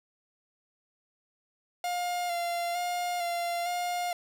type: tone with vibrato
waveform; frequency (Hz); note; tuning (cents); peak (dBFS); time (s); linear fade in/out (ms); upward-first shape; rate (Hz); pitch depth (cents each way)
45% pulse; 700; F5; +4; -29; 1.84-4.13; 2; square; 1.1; 22
effects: none